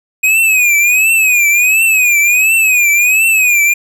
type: tone with vibrato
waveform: square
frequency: 2500 Hz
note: D#7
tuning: 8 cents sharp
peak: -8 dBFS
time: 0.23-3.74 s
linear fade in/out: 10 ms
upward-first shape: triangle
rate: 1.4 Hz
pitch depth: 140 cents each way
effects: none